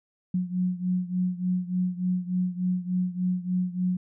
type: beating tone pair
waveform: sine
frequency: 180.6 / 184 Hz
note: F#3 / F#3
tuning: -42 / -9 cents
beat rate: 3.4 Hz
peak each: -26 / -29 dBFS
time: 0.34-3.97 s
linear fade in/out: 5 ms
effects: none